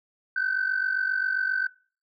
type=tone pair together; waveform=sine; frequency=1500 / 1547.5 Hz; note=F#6 / G6; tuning=+23 / -23 cents; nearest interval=minor second; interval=54 cents; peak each=-25 dBFS; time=0.36-1.67 s; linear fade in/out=5 ms; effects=noise-tail reverb RT60 0.4 s tail -24 dB re dry + tanh soft clip ceiling -18 dBFS